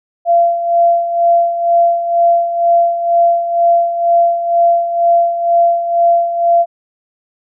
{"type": "tone with tremolo", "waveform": "sine", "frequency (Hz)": 685, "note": "F5", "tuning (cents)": -34, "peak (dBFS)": -6, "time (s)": [0.25, 6.66], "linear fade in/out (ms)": 50, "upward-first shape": "sine", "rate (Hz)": 2.1, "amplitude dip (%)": 65, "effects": []}